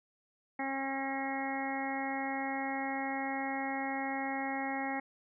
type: harmonic tone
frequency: 270.7 Hz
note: C#4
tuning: 41 cents flat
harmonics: 1 / 2 / 3 / 4 / 5 / 6 / 7 / 8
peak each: -38 / -44 / -37 / -48 / -49 / -49 / -41 / -42 dBFS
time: 0.59-5 s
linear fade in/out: 5 ms
effects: none